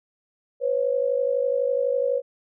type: tone pair together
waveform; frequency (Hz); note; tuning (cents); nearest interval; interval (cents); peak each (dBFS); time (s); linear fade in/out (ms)
sine; 496 / 548; B4 / C#5; +7 / -20; major second; 173; -23; 0.6-2.22; 50
effects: none